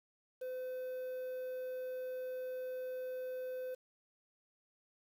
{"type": "tone with quantisation", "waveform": "triangle", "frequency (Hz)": 510, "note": "C5", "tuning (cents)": -44, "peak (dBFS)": -37, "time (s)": [0.41, 3.75], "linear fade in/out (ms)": 10, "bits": 10, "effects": []}